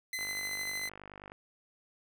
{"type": "tone with tremolo", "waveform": "sawtooth", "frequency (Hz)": 2038, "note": "C7", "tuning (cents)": -46, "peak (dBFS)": -30, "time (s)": [0.13, 0.89], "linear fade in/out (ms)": 2, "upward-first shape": "sine", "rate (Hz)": 13, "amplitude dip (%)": 30}
{"type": "click train", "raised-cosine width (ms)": 0.5, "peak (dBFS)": -31, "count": 57, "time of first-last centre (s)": [0.19, 1.319], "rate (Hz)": 49.6}
{"effects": []}